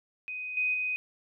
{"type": "tone with level steps", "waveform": "sine", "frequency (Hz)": 2502, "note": "D#7", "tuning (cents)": 9, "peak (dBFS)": [-34, -25, -28], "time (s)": [0.28, 0.96], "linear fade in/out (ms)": 0, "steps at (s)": [0.57, 0.74], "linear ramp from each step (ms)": 2, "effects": []}